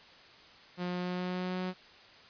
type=tone with pitch glide; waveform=sawtooth; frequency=178.6 to 183.83 Hz; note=F3 to F#3; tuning=+39 to -11 cents; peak=-29 dBFS; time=0.77-1.74 s; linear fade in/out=50 ms; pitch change=+50 cents; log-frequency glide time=0.88-1.62 s; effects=white hiss -55 dBFS RMS until 2.29 s + resampled to 11025 Hz